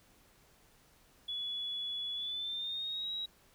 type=tone with pitch glide; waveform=triangle; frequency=3406 to 3845 Hz; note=G#7 to B7; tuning=+43 to -47 cents; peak=-32 dBFS; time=1.28-3.26 s; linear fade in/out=10 ms; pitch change=+210 cents; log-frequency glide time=2.14-3.11 s; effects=tanh soft clip ceiling -34 dBFS + pink hiss -65 dBFS RMS until 3.54 s